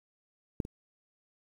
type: clicks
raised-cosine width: 3 ms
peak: -17 / -29 dBFS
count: 2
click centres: 0.602 / 0.651 s
effects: 9-bit